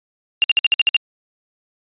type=tone bursts; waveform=sine; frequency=2794 Hz; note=F7; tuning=in tune; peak=-10 dBFS; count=8; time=0.42-0.965 s; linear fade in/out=0 ms; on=20 ms; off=55 ms; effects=resampled to 8000 Hz